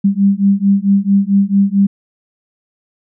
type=beating tone pair; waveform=sine; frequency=196 / 200.5 Hz; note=G3 / G3; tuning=0 / +39 cents; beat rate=4.5 Hz; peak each=-12 dBFS; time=0.04-1.87 s; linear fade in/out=10 ms; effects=none